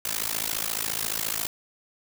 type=noise with amplitude modulation; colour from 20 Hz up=white; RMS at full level=-25 dBFS; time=0.05-1.47 s; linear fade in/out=2 ms; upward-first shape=sine; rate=54.4 Hz; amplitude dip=100%; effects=none